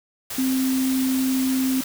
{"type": "tone in noise", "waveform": "sine", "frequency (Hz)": 261.6, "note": "C4", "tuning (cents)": 0, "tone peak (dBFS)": -19, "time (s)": [0.38, 1.81], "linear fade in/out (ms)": 5, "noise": "white", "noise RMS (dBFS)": -31, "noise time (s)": [0.3, 1.84], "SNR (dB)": 9, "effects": []}